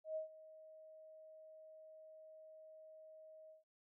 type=tone with ADSR envelope; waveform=sine; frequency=630 Hz; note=D#5; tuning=21 cents sharp; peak=-38 dBFS; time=0.04-3.64 s; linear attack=120 ms; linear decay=120 ms; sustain=-18 dB; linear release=140 ms; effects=none